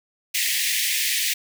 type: high-pass noise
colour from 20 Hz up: pink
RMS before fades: -23 dBFS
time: 0.34-1.34 s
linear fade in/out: 10 ms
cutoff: 1800 Hz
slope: 96 dB/octave
effects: none